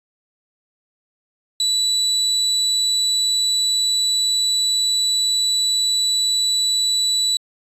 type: tone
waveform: 35% pulse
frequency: 3951 Hz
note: B7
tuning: in tune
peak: -14 dBFS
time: 1.6-7.37 s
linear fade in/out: 2 ms
effects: resampled to 32000 Hz